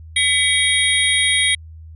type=tone cluster; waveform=sine; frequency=2008 / 2266 / 3257 / 3765 / 9600 Hz; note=B6 / C#7 / G#7 / A#7 / D9; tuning=+28 / +37 / -34 / +16 / +37 cents; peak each=-20 dBFS; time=0.16-1.55 s; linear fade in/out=5 ms; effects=tanh soft clip ceiling -2 dBFS + added 80 Hz sine -35 dBFS peak until 1.95 s